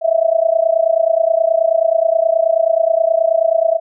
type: tone with amplitude modulation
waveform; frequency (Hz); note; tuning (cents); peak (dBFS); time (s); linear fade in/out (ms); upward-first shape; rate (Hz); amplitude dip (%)
sine; 657; E5; -6; -7; 0.01-3.8; 50; sine; 29.4; 90
effects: none